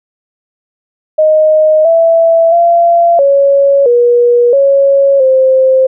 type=tone with pitch steps; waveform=sine; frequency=621 / 662 / 684 / 557 / 481 / 553 / 524 Hz; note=D#5 / E5 / F5 / C#5 / B4 / C#5 / C5; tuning=-3 / +7 / -36 / +8 / -46 / -4 / +2 cents; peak=-4 dBFS; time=1.18-5.87 s; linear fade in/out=10 ms; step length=670 ms; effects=none